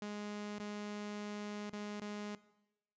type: tone with dropouts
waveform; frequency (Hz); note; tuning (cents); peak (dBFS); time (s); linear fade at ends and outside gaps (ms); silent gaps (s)
sawtooth; 207.7; G#3; 0; -37; 0.02-2.35; 2; 0.586-0.599 / 1.698-1.731 / 1.999-2.016
effects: noise-tail reverb RT60 0.9 s tail -18 dB re dry + resampled to 16000 Hz